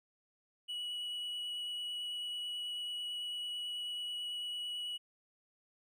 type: tone with vibrato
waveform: triangle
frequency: 2932 Hz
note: F#7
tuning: 16 cents flat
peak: -36 dBFS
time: 0.68-4.98 s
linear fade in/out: 20 ms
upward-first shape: sine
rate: 9.1 Hz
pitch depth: 8 cents each way
effects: none